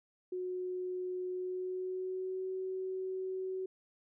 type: tone with pitch glide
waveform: sine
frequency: 365.5 to 375.8 Hz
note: F#4 to F#4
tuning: -21 to +27 cents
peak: -35 dBFS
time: 0.32-3.66 s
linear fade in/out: 5 ms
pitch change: +48 cents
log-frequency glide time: 1.3-2.49 s
effects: none